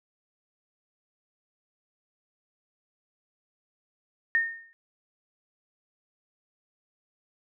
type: tone with exponential decay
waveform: sine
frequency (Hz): 1832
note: A#6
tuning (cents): -31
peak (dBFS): -18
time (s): 4.35-4.73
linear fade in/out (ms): 0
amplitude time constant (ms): 82
effects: none